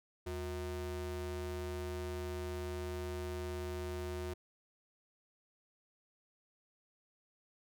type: ring-modulated tone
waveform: square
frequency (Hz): 140.3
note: C#3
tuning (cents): +21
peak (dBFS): -36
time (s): 0.26-4.34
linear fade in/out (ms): 10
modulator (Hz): 221
effects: none